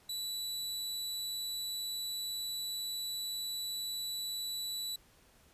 sawtooth tone, 3951 Hz, B7, in tune, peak -33 dBFS, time 0.09-4.96 s, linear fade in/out 5 ms, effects pink hiss -64 dBFS RMS until 5.53 s + resampled to 32000 Hz

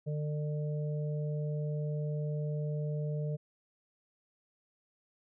harmonic tone, 150 Hz, D3, 37 cents sharp, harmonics 1 / 3 / 4, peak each -32 / -42 / -44 dBFS, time 0.06-3.37 s, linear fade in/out 20 ms, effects none

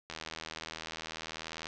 click train, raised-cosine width 0.2 ms, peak -22 dBFS, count 127, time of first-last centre 0.1-1.669 s, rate 80.3 Hz, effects low-pass 7000 Hz 12 dB/octave

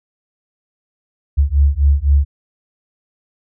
sine beating tone pair, 69 / 72.9 Hz, C#2 / D2, -7 / -12 cents, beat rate 3.9 Hz, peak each -13 dBFS, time 1.37-2.25 s, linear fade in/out 20 ms, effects none

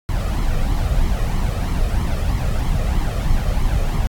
brown noise with flanger, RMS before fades -18 dBFS, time 0.09-4.07 s, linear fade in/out 0 ms, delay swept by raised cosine 0.94 to 1.65 ms, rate 3.1 Hz, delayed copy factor +0.6, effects AAC 64 kbps

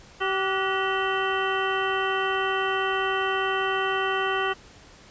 harmonic tone with a mistuned harmonic, 385 Hz, G4, 31 cents flat, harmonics 1 / 2 / 3 / 4 / 5 / 7 / 8, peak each -28 / -31 / -29 / -30 / -32 / -34 / -34 dBFS, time 0.2-4.54 s, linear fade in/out 20 ms, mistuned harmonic 4, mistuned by -81 cents, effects pink hiss -50 dBFS RMS until 5.1 s + resampled to 16000 Hz

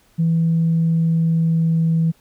sine tone with pitch glide, 164.81 to 163.39 Hz, E3 to E3, 0 to -15 cents, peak -13 dBFS, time 0.18-2.12 s, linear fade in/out 20 ms, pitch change -15 cents, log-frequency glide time 0.36-1.94 s, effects tanh soft clip ceiling -10 dBFS + pink hiss -57 dBFS RMS until 2.2 s

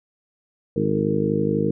harmonic tone with a mistuned harmonic, 51.91 Hz, G#1, in tune, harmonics 2 / 3 / 4 / 5 / 6 / 7 / 8 / 9, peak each -32 / -25 / -25 / -31 / -26 / -30 / -31 / -24 dBFS, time 0.76-1.71 s, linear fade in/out 5 ms, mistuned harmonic 9, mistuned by -26 cents, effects none

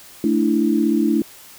sine chord, A suspended fourth, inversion none, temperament just, 220 / 293.3 / 330 Hz, A3 / D4 / E4, 0 / -2 / +2 cents, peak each -19 dBFS, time 0.24-1.22 s, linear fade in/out 2 ms, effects white hiss -43 dBFS RMS until 1.58 s

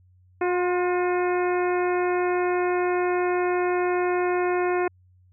harmonic tone with a mistuned harmonic, 358.8 Hz, F4, 47 cents sharp, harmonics 1 / 2 / 3 / 4 / 5 / 6 / 7, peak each -22 / -28 / -32 / -34 / -36 / -38 / -39 dBFS, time 0.41-4.88 s, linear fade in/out 5 ms, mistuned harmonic 3, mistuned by -31 cents, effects added 91 Hz sine -54 dBFS peak until 5.32 s

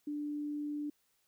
sine tone, 294.7 Hz, D4, 6 cents sharp, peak -35 dBFS, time 0.07-0.9 s, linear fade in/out 5 ms, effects white hiss -75 dBFS RMS until 1.27 s

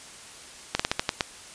slowing click train, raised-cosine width 0.2 ms, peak -5 dBFS, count 7, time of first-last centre 0.75-1.208 s, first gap 45 ms, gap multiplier 1.21, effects white hiss -45 dBFS RMS until 1.54 s + resampled to 22050 Hz

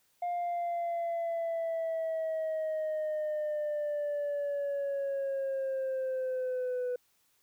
sine linear sweep, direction down, 706 to 493.9 Hz, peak -28 dBFS, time 0.22-6.96 s, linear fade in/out 5 ms, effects tanh soft clip ceiling -29 dBFS + white hiss -71 dBFS RMS until 7.42 s

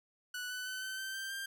sawtooth tone with pitch steps, 1480 / 1497.2 / 1514.6 / 1532.2 / 1550 / 1568 / 1586.2 Hz, F#6 / F#6 / F#6 / G6 / G6 / G6 / G6, 0 / +20 / +40 / -40 / -20 / 0 / +20 cents, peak -35 dBFS, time 0.34-1.46 s, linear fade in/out 5 ms, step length 160 ms, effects none

